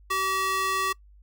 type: tone with high-pass filter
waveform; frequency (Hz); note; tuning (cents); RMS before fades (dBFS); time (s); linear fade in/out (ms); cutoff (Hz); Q
square; 381.8; G4; -46; -26; 0.1-0.93; 10; 970; 1.6
effects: noise-tail reverb RT60 0.1 s tail -24 dB re dry + added 50 Hz sine -50 dBFS peak until 1.22 s